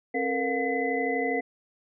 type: tone cluster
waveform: sine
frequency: 268.6 / 446.9 / 479.1 / 714 / 2019 Hz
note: C4 / A4 / A#4 / F5 / B6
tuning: +46 / +27 / +47 / +38 / +38 cents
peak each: -31 dBFS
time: 0.14-1.41 s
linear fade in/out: 10 ms
effects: none